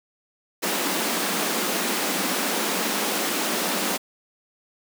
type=high-pass noise; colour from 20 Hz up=pink; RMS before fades=-25 dBFS; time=0.62-3.98 s; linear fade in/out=20 ms; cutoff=180 Hz; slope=96 dB/octave; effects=none

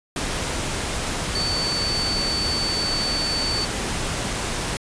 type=tone in noise; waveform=sine; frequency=4520 Hz; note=C#8; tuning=33 cents sharp; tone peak=-23 dBFS; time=1.35-3.65 s; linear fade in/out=2 ms; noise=pink; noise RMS=-26 dBFS; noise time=0.16-4.77 s; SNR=0 dB; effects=resampled to 22050 Hz

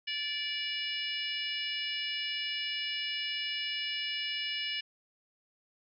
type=harmonic tone; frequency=581 Hz; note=D5; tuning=19 cents flat; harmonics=3 / 4 / 5 / 6 / 7 / 8 / 9; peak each=-42 / -39 / -35 / -46 / -46 / -50 / -42 dBFS; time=0.07-4.81 s; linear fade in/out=10 ms; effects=none

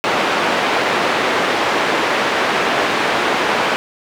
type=band-pass noise; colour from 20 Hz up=pink; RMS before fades=-17 dBFS; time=0.04-3.76 s; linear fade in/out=0 ms; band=390 to 2700 Hz; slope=12 dB/octave; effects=none

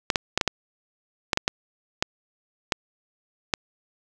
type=clicks; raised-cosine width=0.2 ms; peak=-3 dBFS; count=11; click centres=0.102 / 0.158 / 0.376 / 0.412 / 0.477 / 1.332 / 1.374 / 1.479 / 2.025 / 2.722 / 3.538 s; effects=none

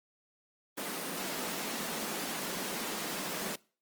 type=high-pass noise; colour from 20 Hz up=pink; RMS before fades=-37 dBFS; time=0.77-3.56 s; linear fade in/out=10 ms; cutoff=170 Hz; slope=48 dB/octave; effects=noise-tail reverb RT60 0.4 s tail -23 dB re dry + Opus 24 kbps

